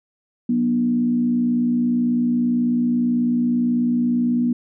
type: tone with frequency modulation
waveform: sine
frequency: 241.6 Hz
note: B3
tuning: 38 cents flat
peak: -16 dBFS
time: 0.49-4.53 s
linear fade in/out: 5 ms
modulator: 58.2 Hz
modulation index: 0.5
effects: none